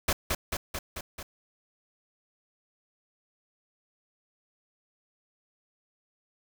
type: noise with echo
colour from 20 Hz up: pink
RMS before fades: -25 dBFS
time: 0.08-0.13 s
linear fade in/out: 5 ms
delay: 220 ms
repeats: 5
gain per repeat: -3 dB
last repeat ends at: 1.23 s
effects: none